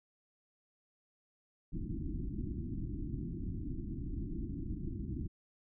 pink low-pass noise, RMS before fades -39 dBFS, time 1.72-5.28 s, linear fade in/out 20 ms, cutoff 350 Hz, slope 96 dB/octave, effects none

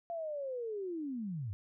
sine linear sweep, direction down, 691 to 89.9 Hz, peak -36 dBFS, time 0.1-1.53 s, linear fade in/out 0 ms, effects none

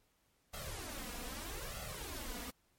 pink noise with flanger, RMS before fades -44 dBFS, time 0.53-2.51 s, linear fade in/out 10 ms, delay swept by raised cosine 1.5 to 4.2 ms, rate 0.79 Hz, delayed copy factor +0.8, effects pink hiss -75 dBFS RMS until 2.78 s + MP3 64 kbps

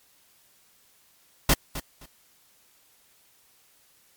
pink noise with echo, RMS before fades -18 dBFS, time 1.49-1.54 s, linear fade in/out 5 ms, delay 260 ms, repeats 2, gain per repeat -14 dB, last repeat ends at 2.06 s, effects white hiss -61 dBFS RMS until 4.16 s + MP3 96 kbps

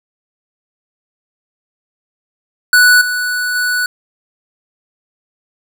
square tone with level steps, 1480 Hz, F#6, in tune, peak -6 / -16 / -14 dBFS, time 2.73-3.86 s, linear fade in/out 2 ms, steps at 3.01 / 3.55 s, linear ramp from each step 5 ms, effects 7-bit

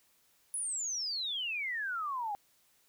sine exponential sweep, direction down, 10548 to 791 Hz, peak -33 dBFS, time 0.54-2.35 s, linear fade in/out 0 ms, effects white hiss -69 dBFS RMS until 2.88 s

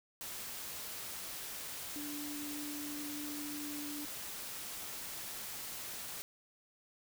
sine tone in noise, 293.7 Hz, D4, in tune, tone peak -42 dBFS, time 1.96-4.05 s, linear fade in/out 0 ms, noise white, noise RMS -44 dBFS, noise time 0.21-6.22 s, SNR -1 dB, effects none

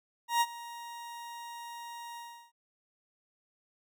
40% pulse tone with ADSR envelope, 941 Hz, A#5, 16 cents sharp, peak -22 dBFS, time 0.28-2.52 s, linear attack 130 ms, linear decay 45 ms, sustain -19 dB, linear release 350 ms, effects none

